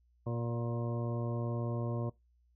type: harmonic tone with a mistuned harmonic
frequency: 118.3 Hz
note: A#2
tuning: 26 cents sharp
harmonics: 1 / 2 / 3 / 4 / 5 / 6 / 8 / 9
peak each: -34 / -41 / -42 / -45 / -43 / -51 / -51 / -49 dBFS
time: 0.26-2.1 s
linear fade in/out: 10 ms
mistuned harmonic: 5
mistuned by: -15 cents
effects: noise-tail reverb RT60 0.2 s tail -22 dB re dry + added 60 Hz sine -66 dBFS peak until 2.55 s